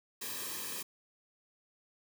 white noise with comb filter, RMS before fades -40 dBFS, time 0.21-0.83 s, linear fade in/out 10 ms, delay 1.4 ms, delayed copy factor -0.8, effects none

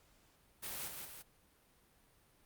white noise with echo, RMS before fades -43 dBFS, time 0.62-0.89 s, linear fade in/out 20 ms, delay 170 ms, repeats 2, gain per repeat -4 dB, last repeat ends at 1.23 s, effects pink hiss -69 dBFS RMS until 2.45 s + Opus 48 kbps

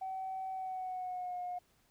sine tone with pitch glide, 760 to 717.8 Hz, F#5 to F5, +46 to +47 cents, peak -36 dBFS, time 0.01-1.59 s, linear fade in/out 10 ms, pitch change -99 cents, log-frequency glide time 0.51-1.39 s, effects tanh soft clip ceiling -32 dBFS + pink hiss -71 dBFS RMS until 1.9 s

